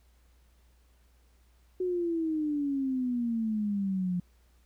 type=exponential sweep; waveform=sine; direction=down; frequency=370 to 175.8 Hz; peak=-27 dBFS; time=1.8-4.2 s; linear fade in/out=5 ms; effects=added 60 Hz sine -60 dBFS peak until 4.65 s + pink hiss -70 dBFS RMS until 4.65 s